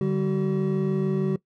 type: tone cluster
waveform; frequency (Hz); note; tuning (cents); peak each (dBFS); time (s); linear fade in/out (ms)
triangle; 148.1 / 194.4 / 379.4; D3 / G3 / F#4; +15 / -14 / +43; -24; 0.01-1.36; 2
effects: noise-tail reverb RT60 0.1 s tail -19 dB re dry